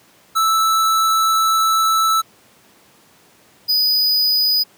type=tone pair in turn; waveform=square; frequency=1316 / 4969 Hz; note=E6 / D#8; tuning=-3 / -3 cents; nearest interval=octave + major seventh; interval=2300 cents; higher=second; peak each=-14 dBFS; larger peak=neither; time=0.35-2.22 / 3.68-4.64 s; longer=first; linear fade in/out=20 ms; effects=pink hiss -51 dBFS RMS until 4.77 s + high-pass 150 Hz 12 dB/octave

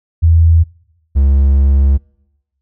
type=tone pair in turn; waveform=sine / triangle; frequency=82.41 / 68.94 Hz; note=E2 / C#2; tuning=0 / -9 cents; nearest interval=minor third; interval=309 cents; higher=first; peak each=-5 dBFS; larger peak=neither; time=0.22-0.64 / 1.15-1.98 s; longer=second; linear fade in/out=20 ms; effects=noise-tail reverb RT60 1.0 s tail -26 dB re dry

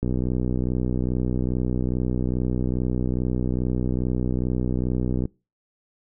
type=click train; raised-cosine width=3 ms; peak=-12 dBFS; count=327; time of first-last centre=0.03-5.254 s; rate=62.4 Hz; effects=noise-tail reverb RT60 0.3 s tail -26 dB re dry

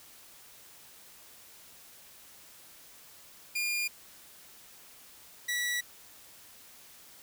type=tone pair in turn; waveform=sawtooth; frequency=2415 / 1944.7 Hz; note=D7 / B6; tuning=+48 / -27 cents; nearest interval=major third; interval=375 cents; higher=first; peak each=-26 dBFS; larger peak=neither; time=3.55-3.88 / 5.48-5.81 s; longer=neither; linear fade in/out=10 ms; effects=white hiss -54 dBFS RMS until 7.22 s

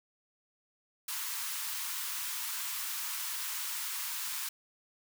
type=high-pass noise; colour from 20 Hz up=white; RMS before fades=-37 dBFS; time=1.08-4.49 s; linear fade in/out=5 ms; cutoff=880 Hz; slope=96 dB/octave; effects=none

